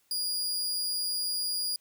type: tone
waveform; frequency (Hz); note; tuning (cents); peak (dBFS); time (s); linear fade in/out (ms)
sawtooth; 4858; D#8; -42; -26; 0.11-1.76; 2
effects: white hiss -69 dBFS RMS until 1.8 s